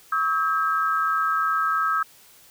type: tone cluster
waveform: sine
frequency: 1127 / 1290 / 1601 Hz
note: C#6 / E6 / G6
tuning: +28 / -38 / +36 cents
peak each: -30 / -21 / -27 dBFS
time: 0.12-2.03 s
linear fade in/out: 5 ms
effects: white hiss -52 dBFS RMS until 2.5 s